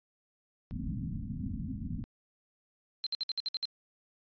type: low-pass noise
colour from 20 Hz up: white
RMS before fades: -37 dBFS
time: 0.71-2.04 s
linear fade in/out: 0 ms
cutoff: 270 Hz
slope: 96 dB/octave
type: tone bursts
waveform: sine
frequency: 4119 Hz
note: C8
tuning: 28 cents flat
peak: -30 dBFS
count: 8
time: 3.04-3.653 s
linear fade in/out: 0 ms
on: 25 ms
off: 59 ms
effects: resampled to 11025 Hz